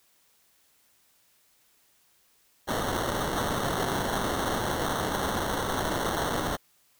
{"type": "noise with sample-and-hold", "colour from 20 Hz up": "white", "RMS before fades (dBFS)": -29, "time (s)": [2.67, 6.57], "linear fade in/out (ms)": 20, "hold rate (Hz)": 2450, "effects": ["white hiss -65 dBFS RMS until 6.99 s"]}